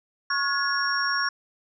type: tone cluster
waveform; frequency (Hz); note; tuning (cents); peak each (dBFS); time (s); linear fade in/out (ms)
sine; 1101 / 1432 / 1686 / 5550; C#6 / F6 / G#6 / F8; -12 / +43 / +26 / -12; -28; 0.3-1.29; 5
effects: none